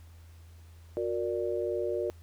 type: chord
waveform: sine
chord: Gb augmented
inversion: none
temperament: equal with one note detuned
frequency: 363.4 / 466.2 / 587.3 Hz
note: Gb4 / Bb4 / D5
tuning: -31 / 0 / 0 cents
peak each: -32 / -33 / -34 dBFS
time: 0.97-2.1 s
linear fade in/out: 0 ms
effects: added 83 Hz sine -49 dBFS peak until 2.22 s + pink hiss -63 dBFS RMS until 2.22 s